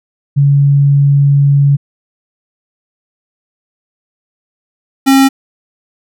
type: tone pair in turn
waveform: sine / square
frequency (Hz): 141.2 / 269.8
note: C#3 / C#4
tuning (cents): +32 / -47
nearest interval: major seventh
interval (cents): 1121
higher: second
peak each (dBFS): -5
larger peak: neither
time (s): 0.36-1.77 / 5.06-5.29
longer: first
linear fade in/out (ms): 20
effects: none